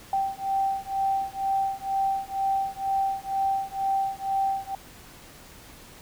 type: beating tone pair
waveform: sine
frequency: 779 / 781.1 Hz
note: G5 / G5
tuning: -11 / -6 cents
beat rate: 2.1 Hz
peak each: -27 dBFS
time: 0.13-4.75 s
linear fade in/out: 2 ms
effects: pink hiss -48 dBFS RMS until 6.01 s